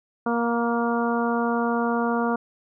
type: harmonic tone with a mistuned harmonic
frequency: 235.1 Hz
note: A#3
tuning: 15 cents sharp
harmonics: 1 / 2 / 3 / 4 / 5 / 6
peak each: -24 / -27 / -29 / -30 / -31 / -32 dBFS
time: 0.26-2.36 s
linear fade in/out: 5 ms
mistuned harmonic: 5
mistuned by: -16 cents
effects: none